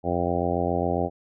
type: harmonic tone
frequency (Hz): 87.31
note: F2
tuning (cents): 0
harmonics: 1 / 2 / 3 / 4 / 5 / 6 / 7 / 8 / 9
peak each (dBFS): -31 / -31 / -31 / -31 / -31 / -31 / -31 / -31 / -31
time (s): 0.03-1.1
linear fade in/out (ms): 50
effects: none